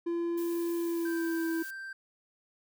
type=tone with pitch glide; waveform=triangle; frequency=340.7 to 328.9 Hz; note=F4 to E4; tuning=-43 to -4 cents; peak=-27 dBFS; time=0.06-1.63 s; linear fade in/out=10 ms; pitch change=-61 cents; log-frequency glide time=0.75-1.45 s
type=noise; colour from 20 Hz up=blue; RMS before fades=-47 dBFS; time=0.37-1.71 s; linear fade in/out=10 ms
type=tone; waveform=triangle; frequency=1568 Hz; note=G6; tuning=in tune; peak=-37 dBFS; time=1.05-1.93 s; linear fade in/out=5 ms
effects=none